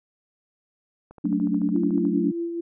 click train, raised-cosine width 1 ms, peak -31 dBFS, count 14, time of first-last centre 1.11-2.052 s, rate 13.8 Hz
sine chord, D major seventh, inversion first, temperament equal with one note detuned, 185 / 220 / 284 / 293.7 Hz, F#3 / A3 / C#4 / D4, 0 / 0 / +42 / 0 cents, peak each -26 dBFS, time 1.24-2.32 s, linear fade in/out 10 ms
sine tone with tremolo, 338.9 Hz, E4, 48 cents sharp, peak -24 dBFS, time 1.74-2.61 s, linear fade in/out 10 ms, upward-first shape sine, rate 4.8 Hz, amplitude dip 40%
effects none

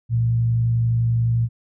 sine tone with frequency modulation, 116.54 Hz, A#2, in tune, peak -16 dBFS, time 0.09-1.49 s, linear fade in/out 50 ms, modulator 51.5 Hz, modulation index 0.26, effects none

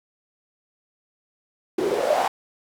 white noise with band-pass filter sweep, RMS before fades -22 dBFS, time 1.78-2.28 s, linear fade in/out 5 ms, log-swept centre 350 to 800 Hz, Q 8.1, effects none

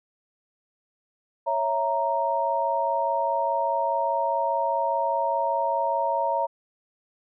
sine chord, A# diminished, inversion first, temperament equal, 554.4 / 659.3 / 932.3 Hz, C#5 / E5 / A#5, 0 / 0 / 0 cents, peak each -28 / -28 / -24 dBFS, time 1.46-6.47 s, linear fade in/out 20 ms, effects none

